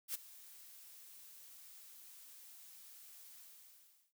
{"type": "noise with ADSR envelope", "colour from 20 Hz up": "blue", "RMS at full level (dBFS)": -38, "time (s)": [0.08, 4.13], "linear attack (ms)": 64, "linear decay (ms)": 17, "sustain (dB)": -19, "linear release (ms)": 740, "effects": []}